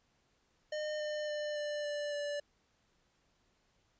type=tone with pitch steps; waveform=square; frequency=608 / 602.8 / 597.6 / 592.4 / 587.3 / 582.2 Hz; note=D#5 / D5 / D5 / D5 / D5 / D5; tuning=-40 / +45 / +30 / +15 / 0 / -15 cents; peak=-36 dBFS; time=0.72-2.4 s; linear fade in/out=5 ms; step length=280 ms; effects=pink hiss -74 dBFS RMS until 3.99 s + resampled to 16000 Hz